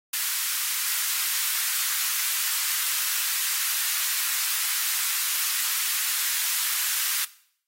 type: high-pass noise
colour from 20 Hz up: white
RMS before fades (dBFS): -26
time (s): 0.13-7.25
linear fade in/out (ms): 5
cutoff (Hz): 1200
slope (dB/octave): 24
effects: noise-tail reverb RT60 0.6 s tail -18 dB re dry + AAC 48 kbps